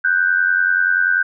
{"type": "tone pair together", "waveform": "sine", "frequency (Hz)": [1480, 1570.3], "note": ["F#6", "G6"], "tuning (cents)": [0, 3], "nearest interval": "minor second", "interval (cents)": 103, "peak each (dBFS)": -16, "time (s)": [0.04, 1.23], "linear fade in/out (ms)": 10, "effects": []}